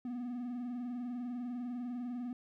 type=tone with vibrato; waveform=triangle; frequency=244.2 Hz; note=B3; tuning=19 cents flat; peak=-35 dBFS; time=0.05-2.33 s; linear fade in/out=2 ms; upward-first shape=sine; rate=20 Hz; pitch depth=68 cents each way; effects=none